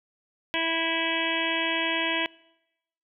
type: harmonic tone with a mistuned harmonic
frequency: 328.7 Hz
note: E4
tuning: 5 cents flat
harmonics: 1 / 2 / 3 / 5 / 6 / 7 / 8 / 9 / 10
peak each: -33 / -33 / -33 / -33 / -33 / -33 / -33 / -33 / -33 dBFS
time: 0.54-2.26 s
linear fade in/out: 0 ms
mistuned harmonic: 8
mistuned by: -17 cents
effects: noise-tail reverb RT60 0.9 s tail -24 dB re dry